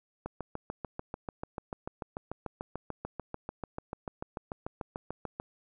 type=click train; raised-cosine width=1 ms; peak=-22 dBFS; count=36; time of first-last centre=0.26-5.4 s; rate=6.81 Hz; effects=none